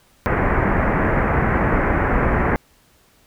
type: low-pass noise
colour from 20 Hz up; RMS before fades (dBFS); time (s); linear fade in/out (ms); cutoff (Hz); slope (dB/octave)
pink; -18; 0.26-2.56; 0; 2100; 48
effects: pink hiss -56 dBFS RMS until 3.26 s